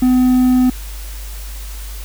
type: tone with quantisation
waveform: triangle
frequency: 253 Hz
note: B3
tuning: 42 cents sharp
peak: -7 dBFS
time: 0.02-0.7 s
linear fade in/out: 5 ms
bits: 6
effects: added 50 Hz sine -26 dBFS peak until 2.04 s + white hiss -36 dBFS RMS until 2.04 s